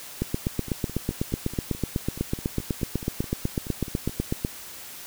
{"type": "two click trains", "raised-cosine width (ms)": 3, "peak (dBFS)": [-23, -11], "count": [18, 35], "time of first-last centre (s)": [[0.47, 4.095], [0.22, 4.449]], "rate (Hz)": [4.69, 8.04], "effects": ["white hiss -41 dBFS RMS until 5.06 s"]}